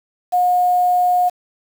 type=tone with quantisation; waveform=sine; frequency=720 Hz; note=F#5; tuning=47 cents flat; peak=-12 dBFS; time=0.32-1.3 s; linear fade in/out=20 ms; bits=6; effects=none